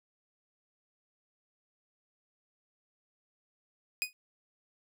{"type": "tone with exponential decay", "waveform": "sawtooth", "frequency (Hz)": 2489, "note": "D#7", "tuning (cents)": 0, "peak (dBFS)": -22, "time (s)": [4.02, 4.13], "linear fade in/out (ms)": 0, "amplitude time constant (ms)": 22, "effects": []}